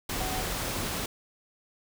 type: tone in noise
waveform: sine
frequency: 749 Hz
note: F#5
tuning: 21 cents sharp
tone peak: -35 dBFS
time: 0.2-0.42 s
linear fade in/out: 5 ms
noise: pink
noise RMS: -32 dBFS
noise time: 0.09-1.06 s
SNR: -6 dB
effects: none